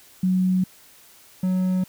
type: tone pair in turn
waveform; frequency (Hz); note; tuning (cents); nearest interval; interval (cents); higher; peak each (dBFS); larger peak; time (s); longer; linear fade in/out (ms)
sine / triangle; 185 / 185; F#3 / F#3; 0 / 0; unison; 0; neither; -17; neither; 0.23-0.64 / 1.43-1.84; neither; 5
effects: white hiss -51 dBFS RMS until 1.88 s

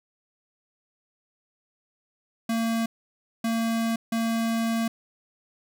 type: tone bursts at uneven times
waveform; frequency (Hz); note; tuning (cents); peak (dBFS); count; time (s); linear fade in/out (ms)
square; 227.7; A#3; -40; -24; 3; 2.49-2.86 / 3.44-3.96 / 4.12-4.88; 5
effects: none

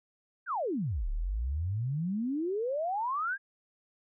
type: exponential two-way sweep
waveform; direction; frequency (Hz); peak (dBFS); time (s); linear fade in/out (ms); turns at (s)
sine; down then up; 1661.2 to 34 to 1661.2; -29; 0.46-3.38; 50; 1.09
effects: none

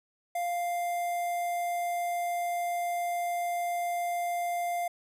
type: tone with notch filter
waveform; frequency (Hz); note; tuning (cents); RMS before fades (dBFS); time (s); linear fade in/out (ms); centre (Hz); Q
square; 698.5; F5; 0; -31; 0.35-4.88; 5; 4200; 0.66
effects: resampled to 32000 Hz

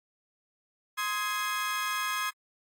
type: chord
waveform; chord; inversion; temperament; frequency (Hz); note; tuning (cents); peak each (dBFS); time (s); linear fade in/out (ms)
30% pulse; Ab major; first; equal with one note detuned; 1046.5 / 1260.4 / 1661.2; C6 / Eb6 / Ab6; 0 / +22 / 0; -31; 0.97-2.31; 20
effects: AAC 64 kbps

